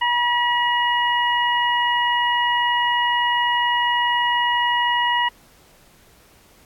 harmonic tone, 964 Hz, B5, 42 cents flat, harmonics 1 / 2 / 3, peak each -19 / -22 / -24 dBFS, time 0.01-5.29 s, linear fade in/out 10 ms, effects pink hiss -53 dBFS RMS until 6.65 s + AAC 64 kbps

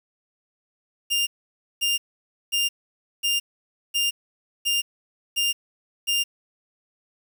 sawtooth tone bursts, 2801 Hz, F7, 4 cents sharp, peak -17 dBFS, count 8, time 1.1-6.24 s, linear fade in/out 20 ms, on 170 ms, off 540 ms, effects 8-bit

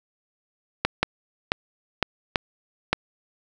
clicks, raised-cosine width 0.3 ms, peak -3 dBFS, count 6, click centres 0.85 / 1.03 / 1.519 / 2.027 / 2.358 / 2.93 s, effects none

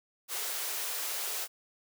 white high-pass noise, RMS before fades -35 dBFS, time 0.28-1.48 s, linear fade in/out 50 ms, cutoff 370 Hz, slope 48 dB/octave, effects none

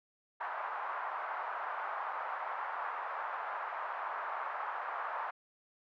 white band-pass noise, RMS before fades -39 dBFS, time 0.4-5.31 s, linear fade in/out 10 ms, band 750 to 1300 Hz, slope 24 dB/octave, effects none

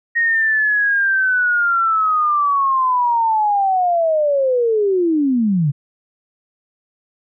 sine linear sweep, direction down, 1873 to 133.6 Hz, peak -13 dBFS, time 0.15-5.72 s, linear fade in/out 20 ms, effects none

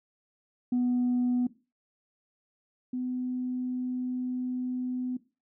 sine tone pair in turn, 246.9 / 251.8 Hz, B3 / B3, 0 / +34 cents, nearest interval unison, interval 34 cents, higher second, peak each -22 / -29 dBFS, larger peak first, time 0.72-1.47 / 2.93-5.17 s, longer second, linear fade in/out 5 ms, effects noise-tail reverb RT60 0.3 s tail -17 dB re dry + tanh soft clip ceiling -21 dBFS

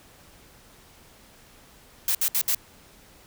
blue noise bursts, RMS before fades -23 dBFS, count 4, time 2.08-2.548 s, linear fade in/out 2 ms, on 69 ms, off 64 ms, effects pink hiss -53 dBFS RMS until 3.26 s

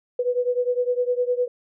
sine beating tone pair, 489.9 / 499.7 Hz, B4 / B4, -14 / +20 cents, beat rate 9.8 Hz, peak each -22 / -24 dBFS, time 0.19-1.48 s, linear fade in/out 5 ms, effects none

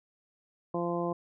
harmonic tone, 172.6 Hz, F3, 20 cents flat, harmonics 1 / 2 / 3 / 4 / 5 / 6, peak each -35 / -33 / -35 / -37 / -42 / -38 dBFS, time 0.74-1.13 s, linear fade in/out 5 ms, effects none

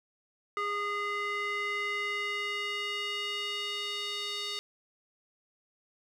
square tone with band-pass filter sweep, 410.1 Hz, G#4, 22 cents flat, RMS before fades -34 dBFS, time 0.57-4.59 s, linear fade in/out 0 ms, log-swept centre 1500 to 3900 Hz, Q 2.6, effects none

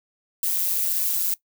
violet noise with amplitude modulation, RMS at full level -20 dBFS, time 0.43-1.34 s, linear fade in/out 2 ms, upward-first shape sine, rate 179 Hz, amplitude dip 80%, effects noise-tail reverb RT60 0.1 s tail -19 dB re dry

